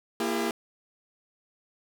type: tone cluster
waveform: sawtooth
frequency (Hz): 233.2 / 336.1 / 403.8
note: A#3 / E4 / G#4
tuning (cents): +1 / +34 / -49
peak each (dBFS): -27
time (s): 0.2-0.51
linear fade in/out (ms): 2
effects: none